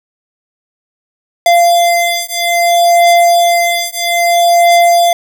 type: beating tone pair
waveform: square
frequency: 690 / 690.61 Hz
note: F5 / F5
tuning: -21 / -20 cents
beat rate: 0.61 Hz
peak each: -11 dBFS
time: 1.46-5.13 s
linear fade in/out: 2 ms
effects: none